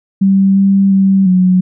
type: tone with pitch steps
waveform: sine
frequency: 194.2 / 195.9 / 193.4 / 183.6 Hz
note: G3 / G3 / G3 / F#3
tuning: -16 / -1 / -23 / -13 cents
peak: -6 dBFS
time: 0.21-1.61 s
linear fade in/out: 10 ms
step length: 350 ms
effects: none